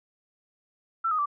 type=tone with pitch steps; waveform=sine; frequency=1338 / 1248.4 / 1164.8 Hz; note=E6 / D#6 / D6; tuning=+25 / +5 / -15 cents; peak=-23 dBFS; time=1.04-1.259 s; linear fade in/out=10 ms; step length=73 ms; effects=none